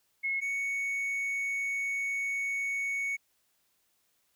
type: tone pair in turn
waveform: sine / triangle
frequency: 2177 / 2223 Hz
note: C#7 / C#7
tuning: -32 / +4 cents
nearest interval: unison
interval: 36 cents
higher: second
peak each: -28 dBFS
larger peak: neither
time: 0.23-0.41 / 0.41-3.17 s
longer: second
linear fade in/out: 20 ms
effects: white hiss -73 dBFS RMS until 4.35 s